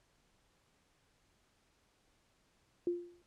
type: tone with exponential decay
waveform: sine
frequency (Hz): 349.2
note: F4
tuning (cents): 0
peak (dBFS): -28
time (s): 2.87-3.22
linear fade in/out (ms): 2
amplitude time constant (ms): 76
effects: pink hiss -73 dBFS RMS until 3.26 s + low-pass 9000 Hz 12 dB/octave